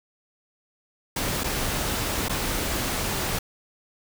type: noise with dropouts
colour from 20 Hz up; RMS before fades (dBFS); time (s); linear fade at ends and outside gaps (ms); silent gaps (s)
pink; -27; 1.16-3.39; 5; 1.436-1.441 / 2.285-2.294
effects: none